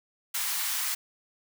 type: high-pass noise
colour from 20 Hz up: white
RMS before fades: -30 dBFS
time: 0.34-0.95 s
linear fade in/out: 10 ms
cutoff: 890 Hz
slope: 24 dB/octave
effects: none